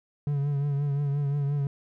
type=tone with vibrato; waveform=triangle; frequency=142.5 Hz; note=C#3; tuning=48 cents sharp; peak=-22 dBFS; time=0.27-1.67 s; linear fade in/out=2 ms; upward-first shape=triangle; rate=5.7 Hz; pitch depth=52 cents each way; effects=none